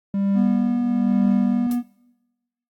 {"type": "tone with tremolo", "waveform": "triangle", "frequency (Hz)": 197.9, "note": "G3", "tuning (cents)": 17, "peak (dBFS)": -14, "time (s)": [0.14, 1.67], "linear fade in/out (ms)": 2, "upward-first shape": "triangle", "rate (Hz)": 1.1, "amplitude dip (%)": 80}
{"type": "tone", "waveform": "triangle", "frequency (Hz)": 242.4, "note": "B3", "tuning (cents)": -32, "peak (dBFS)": -17, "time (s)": [0.34, 1.83], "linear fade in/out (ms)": 50}
{"type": "noise with exponential decay", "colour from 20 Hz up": "blue", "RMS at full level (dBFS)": -31, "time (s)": [1.71, 1.81], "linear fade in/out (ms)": 2, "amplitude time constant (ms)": 21}
{"effects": ["noise-tail reverb RT60 1.0 s tail -21 dB re dry", "AAC 64 kbps"]}